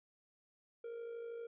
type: tone with amplitude modulation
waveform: triangle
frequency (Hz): 465.9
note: A#4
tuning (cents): -1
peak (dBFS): -39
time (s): 0.84-1.47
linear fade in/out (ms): 5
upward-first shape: sine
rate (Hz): 52.6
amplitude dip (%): 45
effects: resampled to 8000 Hz